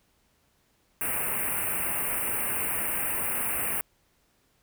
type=band-stop noise; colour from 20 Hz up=white; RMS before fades=-29 dBFS; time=1.01-3.81 s; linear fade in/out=0 ms; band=2800 to 8500 Hz; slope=96 dB/octave; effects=pink hiss -68 dBFS RMS until 4.62 s